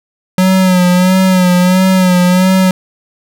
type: tone with vibrato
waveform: square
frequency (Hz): 183.6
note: F#3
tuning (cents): -13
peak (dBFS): -7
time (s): 0.38-2.71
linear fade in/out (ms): 2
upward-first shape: sine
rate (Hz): 1.5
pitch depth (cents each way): 47
effects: none